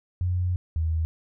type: tone pair in turn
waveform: sine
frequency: 90 / 80.44 Hz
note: F#2 / E2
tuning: -47 / -42 cents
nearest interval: major second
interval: 195 cents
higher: first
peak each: -22 dBFS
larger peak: neither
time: 0.21-0.56 / 0.76-1.05 s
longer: first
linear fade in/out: 0 ms
effects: none